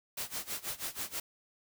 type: noise with tremolo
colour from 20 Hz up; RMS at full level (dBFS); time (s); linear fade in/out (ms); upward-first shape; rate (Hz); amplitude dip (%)
white; -36; 0.17-1.2; 5; sine; 6.2; 90
effects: none